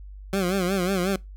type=tone with vibrato; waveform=20% pulse; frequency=186.7 Hz; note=F#3; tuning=16 cents sharp; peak=-17 dBFS; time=0.33-1.16 s; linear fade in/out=2 ms; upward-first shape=sine; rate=5.5 Hz; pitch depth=110 cents each way; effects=noise-tail reverb RT60 0.2 s tail -23 dB re dry + added 49 Hz sine -38 dBFS peak until 1.36 s